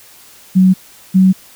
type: tone pair in turn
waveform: sine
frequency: 186.6 / 188.12 Hz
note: F#3 / F#3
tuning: +15 / +29 cents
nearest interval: unison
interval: 14 cents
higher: second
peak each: -5 dBFS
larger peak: neither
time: 0.55-0.74 / 1.14-1.33 s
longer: neither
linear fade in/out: 20 ms
effects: white hiss -42 dBFS RMS until 1.55 s